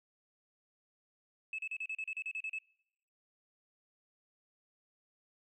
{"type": "tone bursts", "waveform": "sine", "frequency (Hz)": 2600, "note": "E7", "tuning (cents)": -24, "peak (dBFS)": -35, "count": 12, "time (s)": [1.53, 2.586], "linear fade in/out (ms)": 2, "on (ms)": 55, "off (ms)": 36, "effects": ["noise-tail reverb RT60 0.8 s tail -25 dB re dry", "tanh soft clip ceiling -32 dBFS"]}